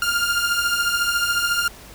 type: beating tone pair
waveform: sawtooth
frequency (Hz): 1395 / 1409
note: F6 / F6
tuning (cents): -2 / +15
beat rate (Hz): 14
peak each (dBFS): -20 / -17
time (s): 0.02-1.68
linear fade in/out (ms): 2
effects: added 52 Hz sine -45 dBFS peak until 1.94 s + pink hiss -43 dBFS RMS until 1.94 s